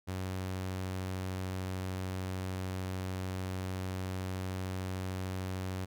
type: tone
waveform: sawtooth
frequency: 93.4 Hz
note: F#2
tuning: 17 cents sharp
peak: -31 dBFS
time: 0.07-5.86 s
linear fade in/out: 20 ms
effects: none